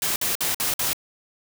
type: noise bursts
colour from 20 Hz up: white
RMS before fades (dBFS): -24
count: 5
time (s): 0.02-0.932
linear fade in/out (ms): 2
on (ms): 140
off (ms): 53
effects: none